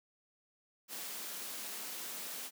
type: high-pass noise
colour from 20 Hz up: white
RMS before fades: -43 dBFS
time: 0.88-2.51 s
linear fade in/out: 50 ms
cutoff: 170 Hz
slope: 96 dB/octave
effects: none